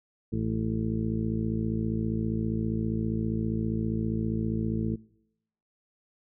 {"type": "harmonic tone", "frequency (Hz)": 55, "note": "A1", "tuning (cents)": 0, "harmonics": [1, 2, 3, 4, 6, 7, 8], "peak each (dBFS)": [-37, -31, -35, -31, -35, -44, -40], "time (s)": [0.32, 4.96], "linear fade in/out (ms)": 10, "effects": ["noise-tail reverb RT60 0.8 s tail -23 dB re dry"]}